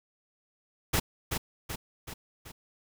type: noise with echo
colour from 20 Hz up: pink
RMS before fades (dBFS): -26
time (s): 0.93-1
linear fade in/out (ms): 10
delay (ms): 380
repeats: 4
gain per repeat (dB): -5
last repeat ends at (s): 2.52
effects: none